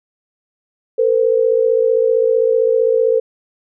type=tone pair together; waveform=sine; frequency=453.5 / 509 Hz; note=A#4 / C5; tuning=-48 / -48 cents; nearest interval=major second; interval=200 cents; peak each=-13 / -15 dBFS; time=0.98-3.2 s; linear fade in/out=10 ms; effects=none